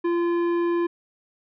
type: tone with tanh clipping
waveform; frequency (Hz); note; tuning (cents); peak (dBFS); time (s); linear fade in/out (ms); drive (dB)
sine; 343.5; F4; -29; -22; 0.04-0.87; 10; 12
effects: none